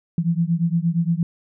sine beating tone pair, 164.81 / 173.41 Hz, E3 / F3, 0 / -12 cents, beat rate 8.6 Hz, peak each -20 / -21 dBFS, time 0.18-1.23 s, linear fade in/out 2 ms, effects none

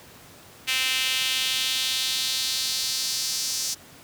sawtooth tone with high-pass filter sweep, 260.1 Hz, C4, 10 cents flat, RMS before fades -26 dBFS, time 0.67-3.75 s, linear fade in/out 20 ms, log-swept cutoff 2600 to 5600 Hz, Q 2.4, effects pink hiss -48 dBFS RMS until 4.03 s + high-pass 80 Hz 12 dB/octave

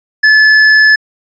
triangle tone with hard clipping, 1728 Hz, A6, 32 cents flat, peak -5 dBFS, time 0.23-0.96 s, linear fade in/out 10 ms, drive 11 dB, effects resampled to 16000 Hz

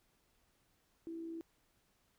sine tone with amplitude modulation, 330.1 Hz, E4, 2 cents sharp, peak -40 dBFS, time 1.07-1.41 s, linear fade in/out 0 ms, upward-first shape sine, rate 60.6 Hz, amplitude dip 35%, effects pink hiss -75 dBFS RMS until 2.18 s

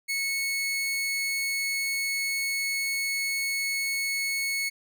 sawtooth tone, 2201 Hz, C#7, 13 cents flat, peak -23 dBFS, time 0.08-4.7 s, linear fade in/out 20 ms, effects none

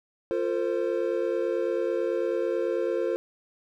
triangle chord, F suspended fourth, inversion none, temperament equal with one note detuned, 349.2 / 454.2 / 523.3 Hz, F4 / Bb4 / C5, 0 / -45 / 0 cents, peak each -27 dBFS, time 0.31-3.16 s, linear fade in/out 0 ms, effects none

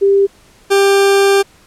sine / 40% pulse tone pair in turn, 395.8 / 395.8 Hz, G4 / G4, +17 / +17 cents, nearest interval unison, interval 0 cents, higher neither, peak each -7 dBFS, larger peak neither, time 0.01-0.27 / 0.7-1.43 s, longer second, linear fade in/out 20 ms, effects pink hiss -47 dBFS RMS until 1.66 s + low-pass 11000 Hz 12 dB/octave

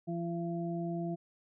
harmonic tone, 170 Hz, F3, 46 cents flat, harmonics 1 / 2 / 4, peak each -35 / -38 / -41 dBFS, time 0.07-1.16 s, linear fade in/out 20 ms, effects none

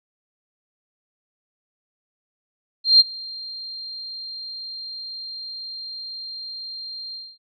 sine tone with ADSR envelope, 4186 Hz, C8, in tune, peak -7 dBFS, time 2.84-7.38 s, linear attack 160 ms, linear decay 25 ms, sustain -24 dB, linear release 240 ms, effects none

